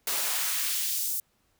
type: noise with high-pass filter sweep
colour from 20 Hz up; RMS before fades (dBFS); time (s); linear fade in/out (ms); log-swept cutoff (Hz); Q
white; -29; 0.07-1.2; 2; 310 to 8700; 0.76
effects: pink hiss -70 dBFS RMS until 1.59 s